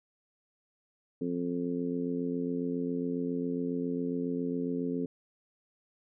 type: harmonic tone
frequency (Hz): 87.3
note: F2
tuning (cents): 0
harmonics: 2 / 3 / 4 / 5 / 6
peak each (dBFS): -37 / -32 / -41 / -36 / -50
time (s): 1.21-5.06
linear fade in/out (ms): 5
effects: none